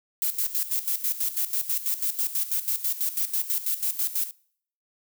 violet noise with tremolo, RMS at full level -25 dBFS, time 0.22-4.31 s, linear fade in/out 0 ms, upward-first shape square, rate 6.1 Hz, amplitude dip 75%, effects noise-tail reverb RT60 0.6 s tail -24 dB re dry

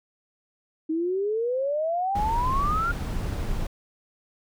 sine exponential sweep, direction up, 311.1 to 1429 Hz, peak -23 dBFS, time 0.89-2.92 s, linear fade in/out 10 ms
brown noise, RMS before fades -28 dBFS, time 2.15-3.67 s, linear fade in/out 5 ms
effects none

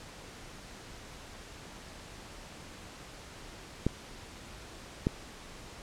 clicks, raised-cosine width 3 ms, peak -13 dBFS, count 2, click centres 3.866 / 5.069 s, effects pink hiss -48 dBFS RMS until 5.82 s + low-pass 8000 Hz 12 dB/octave

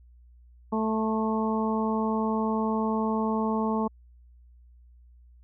harmonic tone with a mistuned harmonic, 220 Hz, A3, in tune, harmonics 1 / 2 / 3 / 4 / 5, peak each -26 / -31 / -36 / -32 / -34 dBFS, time 0.72-3.88 s, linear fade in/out 10 ms, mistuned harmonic 5, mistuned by -18 cents, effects added 60 Hz sine -51 dBFS peak until 5.43 s

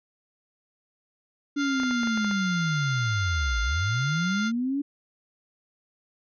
harmonic tone, 698.5 Hz, F5, in tune, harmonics 2 / 3 / 4 / 5 / 6 / 7 / 8 / 9, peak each -29 / -38 / -44 / -38 / -42 / -45 / -51 / -42 dBFS, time 1.56-4.52 s, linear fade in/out 50 ms
sine linear two-way sweep, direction down then up, 289.2 to 52.2 to 289.2 Hz, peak -24 dBFS, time 1.56-4.82 s, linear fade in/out 10 ms, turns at 3.61 s
clicks, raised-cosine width 0.5 ms, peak -22 dBFS, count 8, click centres 1.8 / 1.834 / 1.91 / 2.033 / 2.073 / 2.175 / 2.246 / 2.312 s
effects none

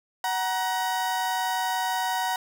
35% pulse tone pair together, 746.6 / 946 Hz, F#5 / A#5, +15 / +25 cents, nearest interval major third, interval 410 cents, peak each -26 dBFS, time 0.24-2.36 s, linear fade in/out 2 ms, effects none

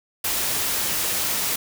white noise, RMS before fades -24 dBFS, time 0.24-1.56 s, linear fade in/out 5 ms, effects none

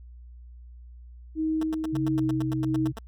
sine tone with tremolo, 315.6 Hz, D#4, 25 cents sharp, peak -23 dBFS, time 1.35-2.92 s, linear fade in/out 50 ms, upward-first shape sine, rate 1.5 Hz, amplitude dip 40%
10% pulse tone bursts, 223.5 Hz, A3, 27 cents sharp, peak -27 dBFS, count 13, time 1.61-2.989 s, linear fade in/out 5 ms, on 23 ms, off 90 ms
sine tone with pitch glide, 137.2 to 130.93 Hz, C#3 to C3, -17 to +2 cents, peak -28 dBFS, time 1.92-2.93 s, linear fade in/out 20 ms, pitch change -81 cents, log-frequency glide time 2.14-2.23 s
effects added 60 Hz sine -43 dBFS peak until 3.07 s

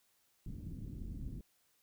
pink low-pass noise, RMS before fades -44 dBFS, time 0.46-1.41 s, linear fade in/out 2 ms, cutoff 260 Hz, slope 24 dB/octave, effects white hiss -74 dBFS RMS until 1.82 s

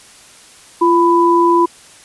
sine tone pair together, 343.8 / 995 Hz, F4 / B5, -27 / +13 cents, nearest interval octave + tritone, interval 1840 cents, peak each -11 dBFS, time 0.81-1.66 s, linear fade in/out 10 ms, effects white hiss -42 dBFS RMS until 2.04 s + resampled to 24000 Hz

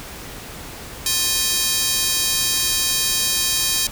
square tone with high-pass filter, 353 Hz, F4, 19 cents sharp, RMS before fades -20 dBFS, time 1.06-3.87 s, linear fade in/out 2 ms, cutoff 4600 Hz, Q 1, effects pink hiss -35 dBFS RMS until 3.91 s

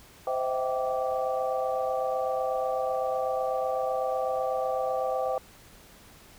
sine tone cluster, 518 / 639 / 667 / 775 / 1165 Hz, C5 / D#5 / E5 / G5 / D6, -17 / +46 / +20 / -20 / -14 cents, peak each -29 / -33 / -38 / -31 / -37 dBFS, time 0.27-5.38 s, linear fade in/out 2 ms, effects pink hiss -53 dBFS RMS until 6.38 s

